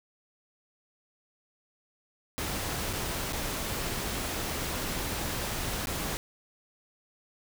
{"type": "noise with dropouts", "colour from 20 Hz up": "pink", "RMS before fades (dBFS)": -33, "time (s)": [2.38, 6.17], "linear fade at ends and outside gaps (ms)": 0, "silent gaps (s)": [[2.929, 2.933], [3.324, 3.331], [5.857, 5.871]], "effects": []}